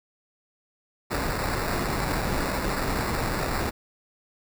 pink noise with sample-and-hold, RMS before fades -27 dBFS, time 1.1-3.71 s, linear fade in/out 20 ms, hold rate 3150 Hz, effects none

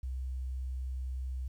sine tone, 64.5 Hz, C2, 24 cents flat, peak -33 dBFS, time 0.03-1.48 s, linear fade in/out 5 ms, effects tanh soft clip ceiling -29 dBFS + 11-bit

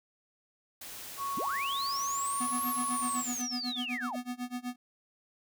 white noise, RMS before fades -44 dBFS, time 0.81-3.42 s, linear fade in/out 5 ms
sine tone, 1108.7 Hz, C#6, in tune, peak -32 dBFS, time 1.17-3.24 s, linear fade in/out 50 ms
sine linear two-way sweep, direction up then down, 146.83 to 11650 to 562 Hz, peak -34 dBFS, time 1.37-4.16 s, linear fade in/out 5 ms, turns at 2.67 s
square tone with tremolo, 246.9 Hz, B3, in tune, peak -33 dBFS, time 2.4-4.76 s, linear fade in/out 10 ms, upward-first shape sine, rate 8 Hz, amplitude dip 95%
effects none

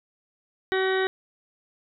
harmonic tone, 379.1 Hz, F#4, 42 cents sharp, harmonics 1 / 2 / 3 / 4 / 5 / 6 / 8 / 9 / 10, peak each -23 / -32 / -36 / -31 / -30 / -42 / -41 / -45 / -36 dBFS, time 0.72-1.07 s, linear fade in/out 0 ms, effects none

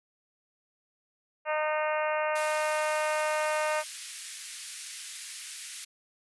harmonic tone, 306.6 Hz, D#4, 25 cents flat, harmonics 2 / 3 / 4 / 5 / 6 / 7 / 8 / 9, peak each -29 / -33 / -35 / -37 / -39 / -40 / -41 / -42 dBFS, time 1.45-3.84 s, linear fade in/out 50 ms
white high-pass noise, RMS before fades -39 dBFS, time 2.35-5.85 s, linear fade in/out 10 ms, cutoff 1700 Hz, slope 24 dB/octave
effects resampled to 24000 Hz

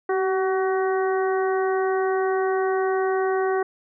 harmonic tone with a mistuned harmonic, 376.6 Hz, F#4, 31 cents sharp, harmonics 1 / 2 / 3 / 4 / 5, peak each -21 / -27 / -31 / -33 / -35 dBFS, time 0.09-3.63 s, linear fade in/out 5 ms, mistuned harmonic 1, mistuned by +25 cents, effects none

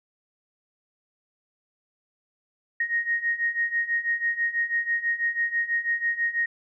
sine beating tone pair, 1864.7 / 1870.8 Hz, A#6 / A#6, 0 / +6 cents, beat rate 6.1 Hz, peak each -28 / -25 dBFS, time 2.8-6.46 s, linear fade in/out 5 ms, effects none

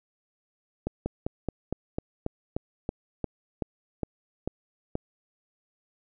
slowing click train, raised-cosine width 2 ms, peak -15 dBFS, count 14, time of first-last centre 0.87-4.954 s, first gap 190 ms, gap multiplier 1.08, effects none

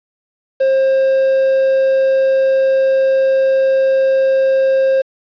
triangle tone, 533 Hz, C5, 32 cents sharp, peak -8 dBFS, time 0.6-5.02 s, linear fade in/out 10 ms, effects resampled to 11025 Hz + 7-bit

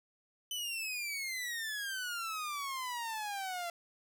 sawtooth exponential sweep, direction down, 3040 to 679 Hz, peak -33 dBFS, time 0.51-3.7 s, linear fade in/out 2 ms, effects none

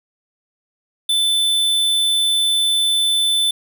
square tone, 3520 Hz, A7, in tune, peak -15 dBFS, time 1.09-3.51 s, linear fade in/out 5 ms, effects none

